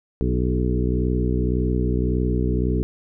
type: harmonic tone with a mistuned harmonic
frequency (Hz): 61.8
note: B1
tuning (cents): +2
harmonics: 1 / 2 / 3 / 4 / 5 / 6 / 7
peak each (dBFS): -22 / -25 / -27 / -28 / -29 / -30 / -30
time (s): 0.21-2.83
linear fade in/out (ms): 0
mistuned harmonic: 6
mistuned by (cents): +21
effects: none